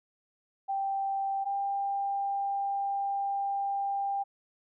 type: tone pair in turn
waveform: sine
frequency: 784 / 794.9 Hz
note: G5 / G5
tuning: 0 / +24 cents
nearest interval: unison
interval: 24 cents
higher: second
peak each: -28 dBFS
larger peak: neither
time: 0.68-1.45 / 1.45-4.24 s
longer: second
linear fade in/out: 20 ms
effects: none

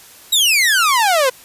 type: exponential sweep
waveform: sawtooth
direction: down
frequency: 3914 to 493.9 Hz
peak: -8 dBFS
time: 0.32-1.3 s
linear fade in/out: 10 ms
effects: white hiss -42 dBFS RMS until 1.44 s + resampled to 32000 Hz

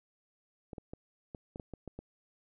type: clicks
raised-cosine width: 2 ms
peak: -29 dBFS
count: 9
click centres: 0.732 / 0.782 / 0.935 / 1.348 / 1.559 / 1.598 / 1.737 / 1.877 / 1.99 s
effects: none

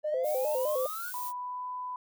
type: exponential sweep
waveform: triangle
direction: up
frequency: 578 to 1523 Hz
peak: -35 dBFS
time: 0.03-1.13 s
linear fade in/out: 50 ms
type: tone with vibrato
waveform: sine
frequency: 559 Hz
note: C#5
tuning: 14 cents sharp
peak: -27 dBFS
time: 0.04-0.87 s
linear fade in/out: 10 ms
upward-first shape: square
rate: 4.9 Hz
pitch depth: 140 cents each way
type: noise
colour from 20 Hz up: violet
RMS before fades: -40 dBFS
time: 0.23-1.33 s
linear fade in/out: 50 ms
type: tone with pitch glide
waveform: sine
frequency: 987.8 to 998.7 Hz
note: B5 to B5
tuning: 0 to +19 cents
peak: -34 dBFS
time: 1.14-1.96 s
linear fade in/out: 2 ms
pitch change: +19 cents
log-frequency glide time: 1.28-1.67 s
effects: none

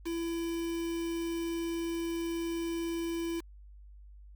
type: tone with quantisation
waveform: triangle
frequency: 335.1 Hz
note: E4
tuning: 29 cents sharp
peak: -30 dBFS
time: 0.05-3.41 s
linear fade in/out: 20 ms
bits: 7
effects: added 50 Hz sine -49 dBFS peak until 4.35 s

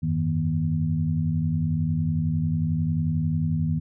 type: tone cluster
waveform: sine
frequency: 86.8 / 97.9 / 158.3 / 239 Hz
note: F2 / G2 / D#3 / A#3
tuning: -10 / -2 / +30 / +43 cents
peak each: -30 / -30 / -23 / -30 dBFS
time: 0.02-3.8 s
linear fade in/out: 20 ms
effects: none

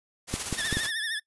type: noise with tremolo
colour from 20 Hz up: white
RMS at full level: -31 dBFS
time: 0.27-0.91 s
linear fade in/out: 50 ms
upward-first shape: square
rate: 16 Hz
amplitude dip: 40%
type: clicks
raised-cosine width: 3 ms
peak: -16 dBFS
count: 4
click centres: 0.34 / 0.527 / 0.727 / 0.77 s
type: tone with vibrato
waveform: 25% pulse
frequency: 1764 Hz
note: A6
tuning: 4 cents sharp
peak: -25 dBFS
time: 0.57-1.2 s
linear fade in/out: 20 ms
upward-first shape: triangle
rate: 13 Hz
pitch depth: 99 cents each way
effects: noise-tail reverb RT60 0.1 s tail -22 dB re dry + resampled to 24000 Hz

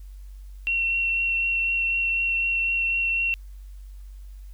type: tone with vibrato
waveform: sine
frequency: 2723 Hz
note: F7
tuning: 44 cents flat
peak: -21 dBFS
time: 0.67-3.34 s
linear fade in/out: 0 ms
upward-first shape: triangle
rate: 4 Hz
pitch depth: 11 cents each way
effects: added 48 Hz sine -38 dBFS peak until 4.53 s + white hiss -63 dBFS RMS until 4.53 s

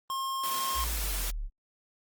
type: tone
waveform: square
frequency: 1070 Hz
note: C6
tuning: 38 cents sharp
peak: -31 dBFS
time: 0.1-0.84 s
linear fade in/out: 0 ms
type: high-pass noise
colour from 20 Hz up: white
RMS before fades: -35 dBFS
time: 0.43-1.31 s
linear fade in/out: 10 ms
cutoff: 170 Hz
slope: 48 dB/octave
type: linear sweep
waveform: sine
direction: down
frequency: 62.3 to 32.36 Hz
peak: -31 dBFS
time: 0.74-1.5 s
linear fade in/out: 50 ms
effects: Opus 24 kbps

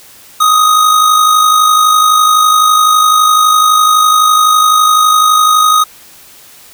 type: tone with amplitude modulation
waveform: square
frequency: 1250 Hz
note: D#6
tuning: 8 cents sharp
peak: -4 dBFS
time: 0.4-5.84 s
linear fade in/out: 10 ms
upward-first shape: sine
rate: 51.9 Hz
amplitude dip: 45%
effects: white hiss -38 dBFS RMS until 6.73 s

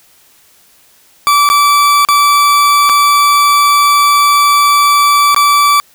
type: tone with dropouts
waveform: 40% pulse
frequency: 1158 Hz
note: D6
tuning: 25 cents flat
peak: -5 dBFS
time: 1.27-5.8 s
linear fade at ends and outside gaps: 0 ms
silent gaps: 1.49-1.5 / 2.05-2.087 / 2.892-2.896 / 5.346-5.363 s
effects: white hiss -47 dBFS RMS until 5.94 s

